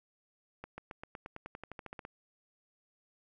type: accelerating click train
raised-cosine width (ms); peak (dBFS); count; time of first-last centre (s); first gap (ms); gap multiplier
0.5; -28; 16; 0.64-2.051; 140; 0.94
effects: none